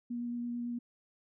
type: tone with vibrato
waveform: sine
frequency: 239.5 Hz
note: A#3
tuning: 47 cents sharp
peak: -34 dBFS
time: 0.1-0.79 s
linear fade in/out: 10 ms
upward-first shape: square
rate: 9 Hz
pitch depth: 8 cents each way
effects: none